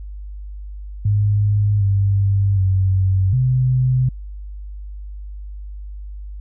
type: tone with pitch steps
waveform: sine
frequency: 103.1 / 99 / 94.8 / 128.1 Hz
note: G#2 / G2 / F#2 / C3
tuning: -12 / +18 / +43 / -36 cents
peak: -13 dBFS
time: 1.05-4.09 s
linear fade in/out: 5 ms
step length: 760 ms
effects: added 50 Hz sine -29 dBFS peak until 6.4 s